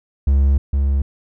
triangle tone pair in turn, 68.9 / 69.15 Hz, C#2 / C#2, -10 / -4 cents, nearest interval unison, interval 6 cents, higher second, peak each -9 / -12 dBFS, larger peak first, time 0.27-0.58 / 0.73-1.02 s, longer first, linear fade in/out 5 ms, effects none

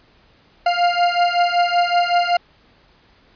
40% pulse beating tone pair, 698.5 / 703.8 Hz, F5 / F5, 0 / +13 cents, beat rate 5.3 Hz, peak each -17 dBFS, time 0.66-2.37 s, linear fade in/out 5 ms, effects pink hiss -54 dBFS RMS until 3.35 s + resampled to 11025 Hz

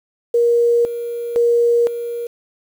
sine tone with tremolo, 472.5 Hz, A#4, 23 cents sharp, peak -11 dBFS, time 0.34-2.27 s, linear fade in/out 5 ms, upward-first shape square, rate 0.98 Hz, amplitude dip 70%, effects 7-bit

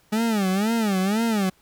40% pulse tone with vibrato, 207.7 Hz, G#3, in tune, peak -19 dBFS, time 0.12-1.5 s, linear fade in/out 10 ms, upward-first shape sine, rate 2 Hz, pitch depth 190 cents each way, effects pink hiss -60 dBFS RMS until 1.61 s

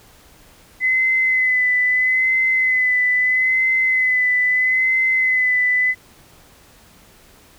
sine tone with vibrato, 2025 Hz, B6, 43 cents sharp, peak -14 dBFS, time 0.8-5.95 s, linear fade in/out 50 ms, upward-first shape sine, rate 0.77 Hz, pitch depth 27 cents each way, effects pink hiss -49 dBFS RMS until 7.58 s

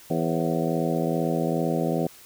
harmonic tone with a mistuned harmonic, 82.41 Hz, E2, in tune, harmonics 2 / 3 / 4 / 5 / 6 / 7 / 8 / 9, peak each -27 / -29 / -30 / -31 / -32 / -32 / -33 / -34 dBFS, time 0.1-2.07 s, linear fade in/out 5 ms, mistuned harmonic 7, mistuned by -83 cents, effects white hiss -49 dBFS RMS until 2.25 s

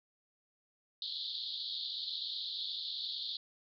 pink band-pass noise, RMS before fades -40 dBFS, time 1.02-3.37 s, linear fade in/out 2 ms, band 3400 to 4500 Hz, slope 96 dB/octave, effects none

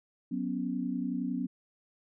sine chord, F# suspended fourth, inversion none, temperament just, 185 / 246.7 / 277.5 Hz, F#3 / B3 / C#4, 0 / -2 / +2 cents, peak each -36 / -33 / -35 dBFS, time 0.31-1.47 s, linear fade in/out 10 ms, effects none

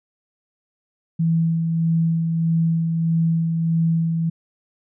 sine tone with tremolo, 164.5 Hz, E3, 3 cents flat, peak -15 dBFS, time 1.19-4.3 s, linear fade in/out 10 ms, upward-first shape sine, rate 1.6 Hz, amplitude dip 35%, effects none

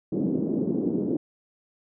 pink band-pass noise, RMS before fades -26 dBFS, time 0.12-1.17 s, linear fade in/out 5 ms, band 200 to 360 Hz, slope 24 dB/octave, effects none

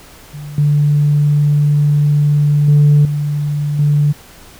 sine tone with level steps, 146.83 Hz, D3, in tune, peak -25 / -8 / -4 / -14 / -8 dBFS, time 0.33-4.13 s, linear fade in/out 20 ms, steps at 0.58 / 2.68 / 3.05 / 3.79 s, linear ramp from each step 2 ms, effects tanh soft clip ceiling -3 dBFS + pink hiss -40 dBFS RMS until 4.59 s

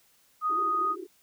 sine tone, 1244.5 Hz, D#6, in tune, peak -24 dBFS, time 0.41-0.96 s, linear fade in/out 50 ms
pink band-pass noise, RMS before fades -40 dBFS, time 0.49-1.07 s, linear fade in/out 20 ms, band 330 to 400 Hz, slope 96 dB/octave
effects white hiss -64 dBFS RMS until 1.22 s

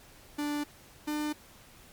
45% pulse tone pair in turn, 293.7 / 299.9 Hz, D4 / D4, 0 / +36 cents, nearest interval unison, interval 36 cents, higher second, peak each -30 / -30 dBFS, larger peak neither, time 0.38-0.64 / 1.07-1.33 s, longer neither, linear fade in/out 10 ms, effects pink hiss -55 dBFS RMS until 1.92 s + MP3 96 kbps

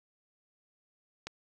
click, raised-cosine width 0.2 ms, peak -21 dBFS, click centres 1.27 s, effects none

